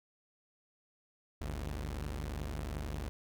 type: tone pair together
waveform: sawtooth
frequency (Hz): 51.17 / 74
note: G#1 / D2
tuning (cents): -25 / +14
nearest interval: tritone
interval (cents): 639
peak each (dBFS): -36 / -36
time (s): 1.41-3.09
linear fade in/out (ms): 0
effects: none